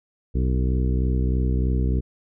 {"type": "harmonic tone with a mistuned harmonic", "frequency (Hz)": 63.2, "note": "B1", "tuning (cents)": 41, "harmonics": [1, 2, 3, 4, 5, 6, 7], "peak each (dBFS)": [-20, -26, -30, -32, -34, -36, -37], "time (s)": [0.34, 2.01], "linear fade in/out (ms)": 20, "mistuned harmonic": 7, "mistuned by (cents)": 23, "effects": []}